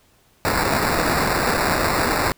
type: noise with sample-and-hold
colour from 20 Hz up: white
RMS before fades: -20 dBFS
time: 0.45-2.32 s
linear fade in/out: 0 ms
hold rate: 3150 Hz
effects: pink hiss -58 dBFS RMS until 2.37 s